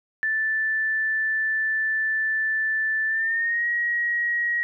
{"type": "tone with pitch glide", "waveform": "sine", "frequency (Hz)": [1760, 1897.2], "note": ["A6", "A#6"], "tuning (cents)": [0, 30], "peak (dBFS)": -21, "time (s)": [0.23, 4.63], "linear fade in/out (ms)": 0, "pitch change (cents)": 130, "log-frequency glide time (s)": [3.07, 3.67], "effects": []}